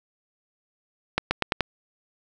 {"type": "accelerating click train", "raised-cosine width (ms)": 0.3, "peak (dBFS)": -5, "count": 5, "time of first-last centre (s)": [1.18, 1.607], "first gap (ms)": 130, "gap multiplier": 0.87, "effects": []}